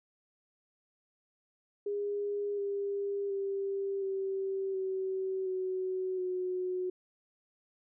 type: tone with pitch steps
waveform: sine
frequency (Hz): 408 / 400.8 / 393.6 / 386.7 / 379.8 / 373.1 / 366.4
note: G#4 / G4 / G4 / G4 / F#4 / F#4 / F#4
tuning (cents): -31 / +38 / +7 / -24 / +45 / +14 / -17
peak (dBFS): -31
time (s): 1.86-6.9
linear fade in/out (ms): 5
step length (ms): 720
effects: none